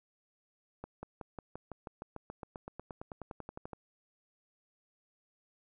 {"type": "accelerating click train", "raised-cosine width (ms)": 1, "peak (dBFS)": -28, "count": 24, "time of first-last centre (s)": [0.84, 3.732], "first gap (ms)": 190, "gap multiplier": 0.96, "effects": []}